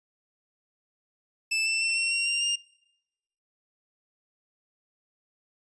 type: tone with pitch steps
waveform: sawtooth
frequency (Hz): 2637 / 2665 / 2692 / 2721 / 2749 / 2778 / 2807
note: E7 / E7 / E7 / F7 / F7 / F7 / F7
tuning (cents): 0 / +18 / +36 / -46 / -28 / -10 / +8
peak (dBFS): -21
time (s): 1.51-2.56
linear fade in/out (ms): 10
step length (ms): 150
effects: noise-tail reverb RT60 0.9 s tail -25 dB re dry + resampled to 22050 Hz